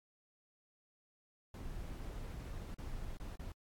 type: noise with dropouts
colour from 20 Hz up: brown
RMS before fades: -44 dBFS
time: 1.54-3.52 s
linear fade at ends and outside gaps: 2 ms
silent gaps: 2.744-2.784 / 3.171-3.199 / 3.357-3.394 s
effects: AAC 64 kbps